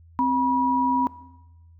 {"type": "tone pair together", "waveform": "sine", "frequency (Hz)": [261.6, 967.9], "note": ["C4", "B5"], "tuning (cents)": [0, -35], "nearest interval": "octave + major seventh", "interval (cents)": 2265, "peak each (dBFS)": [-23, -20], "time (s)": [0.19, 1.07], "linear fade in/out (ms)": 0, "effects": ["noise-tail reverb RT60 0.9 s tail -18 dB re dry", "added 83 Hz sine -48 dBFS peak until 1.79 s"]}